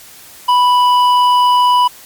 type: tone with hard clipping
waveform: triangle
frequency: 987.8 Hz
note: B5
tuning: in tune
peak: -9 dBFS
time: 0.48-1.88 s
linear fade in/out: 10 ms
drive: 11 dB
effects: white hiss -38 dBFS RMS until 2.05 s + MP3 96 kbps